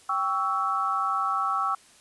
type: chord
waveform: sine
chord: C# diminished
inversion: second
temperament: equal with one note detuned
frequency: 784 / 1122.9 / 1318.5 Hz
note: G5 / C#6 / E6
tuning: 0 / +22 / 0 cents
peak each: -31 / -28 / -26 dBFS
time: 0.09-1.75 s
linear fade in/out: 5 ms
effects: white hiss -55 dBFS RMS until 2 s + resampled to 24000 Hz